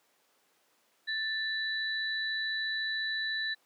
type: tone pair together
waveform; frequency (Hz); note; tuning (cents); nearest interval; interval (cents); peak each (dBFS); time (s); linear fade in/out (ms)
sine; 1765 / 3957; A6 / B7; +5 / +3; octave + major second; 1398; -32 / -35; 1.07-3.55; 20
effects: pink hiss -69 dBFS RMS until 3.65 s + high-pass 400 Hz 12 dB/octave